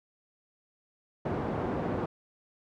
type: band-pass noise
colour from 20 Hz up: pink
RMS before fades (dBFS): -32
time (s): 1.25-2.06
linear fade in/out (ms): 5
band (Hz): 120 to 840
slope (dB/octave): 12
effects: none